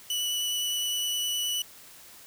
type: tone with vibrato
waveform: sawtooth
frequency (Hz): 2960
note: F#7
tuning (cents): 0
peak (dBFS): -24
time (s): 0.1-1.62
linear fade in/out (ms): 2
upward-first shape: triangle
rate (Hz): 9.7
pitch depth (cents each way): 11
effects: white hiss -50 dBFS RMS until 2.26 s